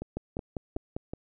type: two click trains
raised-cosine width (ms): 2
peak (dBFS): -19 / -22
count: 5 / 4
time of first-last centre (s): 0.17-0.965 / 0.02-1.135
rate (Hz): 5.03 / 2.69
effects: none